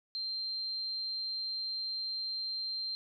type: tone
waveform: sine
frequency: 4155 Hz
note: C8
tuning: 13 cents flat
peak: -34 dBFS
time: 0.15-2.95 s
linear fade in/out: 0 ms
effects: none